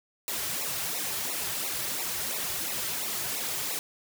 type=noise with flanger; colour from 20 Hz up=white; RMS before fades=-32 dBFS; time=0.28-3.79 s; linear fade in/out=0 ms; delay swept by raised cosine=0.62 to 4.22 ms; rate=2.9 Hz; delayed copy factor=-0.95; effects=none